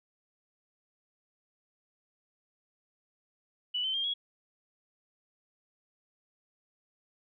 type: tone with pitch steps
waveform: sine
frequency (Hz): 2960 / 3079 / 3202 / 3330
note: F#7 / G7 / G7 / G#7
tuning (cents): 0 / -32 / +36 / +4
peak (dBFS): -29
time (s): 3.74-4.14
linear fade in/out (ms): 10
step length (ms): 100
effects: none